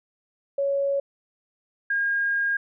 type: tone pair in turn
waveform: sine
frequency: 557 / 1621.6 Hz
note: C#5 / G#6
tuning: +8 / -42 cents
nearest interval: octave + perfect fifth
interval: 1850 cents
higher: second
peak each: -21 / -21 dBFS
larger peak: neither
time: 0.58-1 / 1.9-2.57 s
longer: second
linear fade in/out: 5 ms
effects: none